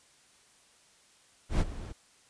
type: noise with ADSR envelope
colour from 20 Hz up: brown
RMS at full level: -23 dBFS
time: 1.49-1.93 s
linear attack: 110 ms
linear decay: 39 ms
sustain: -16 dB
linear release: 21 ms
effects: white hiss -62 dBFS RMS until 2.29 s + resampled to 22050 Hz